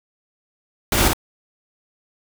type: noise with echo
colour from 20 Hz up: pink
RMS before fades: -18 dBFS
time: 0.92-1.08 s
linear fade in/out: 2 ms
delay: 54 ms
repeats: 1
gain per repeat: -2 dB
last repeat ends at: 1.134 s
effects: none